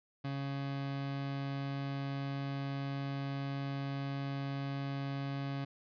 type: tone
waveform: 30% pulse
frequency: 138.59 Hz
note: C#3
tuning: in tune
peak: -33 dBFS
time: 0.24-5.65 s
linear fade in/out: 10 ms
effects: resampled to 11025 Hz